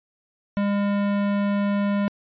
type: tone with hard clipping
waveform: sine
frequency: 202.2 Hz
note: G#3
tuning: 46 cents flat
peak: -22 dBFS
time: 0.57-2.08 s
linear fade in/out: 0 ms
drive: 18 dB
effects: resampled to 11025 Hz